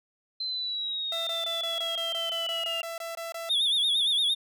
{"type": "linear sweep", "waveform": "sine", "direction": "down", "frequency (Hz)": [4100, 2774], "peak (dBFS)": -29, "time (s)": [0.4, 2.82], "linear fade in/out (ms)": 5}
{"type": "tone bursts", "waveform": "sawtooth", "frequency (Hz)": 667, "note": "E5", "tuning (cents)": 20, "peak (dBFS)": -30, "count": 14, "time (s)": [1.12, 3.493], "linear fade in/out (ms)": 2, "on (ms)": 150, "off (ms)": 21}
{"type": "tone with vibrato", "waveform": "triangle", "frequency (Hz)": 3520, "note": "A7", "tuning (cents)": 0, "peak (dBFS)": -21, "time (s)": [3.49, 4.35], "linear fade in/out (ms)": 20, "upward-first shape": "sine", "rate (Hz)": 8.7, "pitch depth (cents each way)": 100}
{"effects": []}